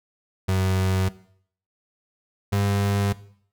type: tone pair in turn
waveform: 35% pulse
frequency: 94.2 / 100.34 Hz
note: F#2 / G2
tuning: +32 / +41 cents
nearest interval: minor second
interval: 109 cents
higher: second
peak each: -18 dBFS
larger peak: neither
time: 0.48-1.09 / 2.52-3.13 s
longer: neither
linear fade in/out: 10 ms
effects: noise-tail reverb RT60 0.6 s tail -18 dB re dry